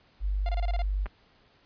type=tone; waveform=sine; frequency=49 Hz; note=G1; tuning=in tune; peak=-25 dBFS; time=0.2-1.08 s; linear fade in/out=50 ms
type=tone bursts; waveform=45% pulse; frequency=698.5 Hz; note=F5; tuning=in tune; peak=-33 dBFS; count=7; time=0.46-0.82 s; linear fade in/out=2 ms; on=30 ms; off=25 ms
type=clicks; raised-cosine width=0.5 ms; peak=-25 dBFS; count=2; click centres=1.059 / 1.064 s
effects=pink hiss -62 dBFS RMS until 1.65 s + resampled to 11025 Hz